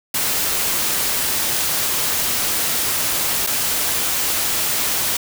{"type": "noise with dropouts", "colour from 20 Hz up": "white", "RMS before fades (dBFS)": -20, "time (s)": [0.14, 5.17], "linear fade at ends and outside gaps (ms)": 5, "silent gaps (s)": [3.466, 3.471], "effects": []}